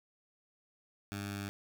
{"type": "tone with notch filter", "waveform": "10% pulse", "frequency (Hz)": 100.2, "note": "G2", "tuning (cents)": 38, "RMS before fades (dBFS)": -40, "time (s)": [1.12, 1.49], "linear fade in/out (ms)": 0, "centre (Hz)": 500, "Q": 0.87, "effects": []}